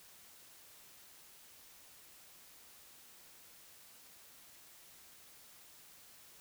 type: silence
effects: white hiss -59 dBFS RMS until 6.4 s